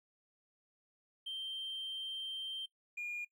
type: tone pair in turn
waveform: triangle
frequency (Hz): 3141 / 2425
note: G7 / D#7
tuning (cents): +3 / -45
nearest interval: major third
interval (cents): 448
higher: first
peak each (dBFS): -36 / -35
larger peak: second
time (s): 1.26-2.66 / 2.97-3.25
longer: first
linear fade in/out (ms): 10
effects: noise-tail reverb RT60 0.1 s tail -21 dB re dry + tanh soft clip ceiling -35 dBFS